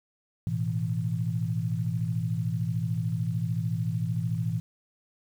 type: chord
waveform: sine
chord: A suspended second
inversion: none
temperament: equal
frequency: 110 / 123.47 / 164.81 Hz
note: A2 / B2 / E3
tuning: 0 / 0 / 0 cents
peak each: -30 / -31 / -30 dBFS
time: 0.47-4.6 s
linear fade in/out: 0 ms
effects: 9-bit